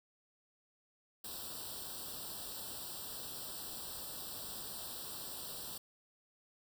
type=noise with comb filter; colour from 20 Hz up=white; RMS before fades=-45 dBFS; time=1.24-5.78 s; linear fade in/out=5 ms; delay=0.23 ms; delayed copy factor=+1; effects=none